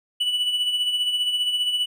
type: tone with tremolo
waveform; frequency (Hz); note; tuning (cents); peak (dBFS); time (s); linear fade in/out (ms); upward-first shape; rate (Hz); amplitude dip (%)
triangle; 2960; F#7; 0; -17; 0.2-1.86; 10; sine; 15; 50
effects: none